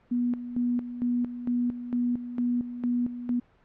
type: tone with tremolo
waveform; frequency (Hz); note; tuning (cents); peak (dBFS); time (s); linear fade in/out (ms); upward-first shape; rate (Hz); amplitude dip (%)
sine; 243.2; B3; -26; -23; 0.11-3.4; 10; square; 2.2; 70
effects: pink hiss -62 dBFS RMS until 3.64 s + low-pass 2000 Hz 12 dB/octave

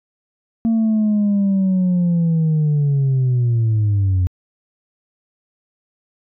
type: linear sweep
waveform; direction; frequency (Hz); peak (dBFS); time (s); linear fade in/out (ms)
sine; down; 228.7 to 89; -11; 0.65-4.27; 0
effects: tanh soft clip ceiling -12 dBFS

